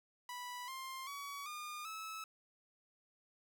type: tone with pitch steps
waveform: sawtooth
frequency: 985 / 1055.7 / 1131.5 / 1212.7 / 1299.7 Hz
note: B5 / C6 / C#6 / D#6 / E6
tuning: -5 / +15 / +35 / -45 / -25 cents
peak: -40 dBFS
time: 0.29-2.24 s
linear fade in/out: 2 ms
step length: 390 ms
effects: none